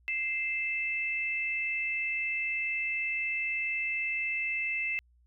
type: tone pair together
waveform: sine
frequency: 2093 / 2637 Hz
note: C7 / E7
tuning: 0 / 0 cents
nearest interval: major third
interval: 400 cents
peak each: -33 / -31 dBFS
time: 0.08-4.99 s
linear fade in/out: 0 ms
effects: added 60 Hz sine -61 dBFS peak until 5.26 s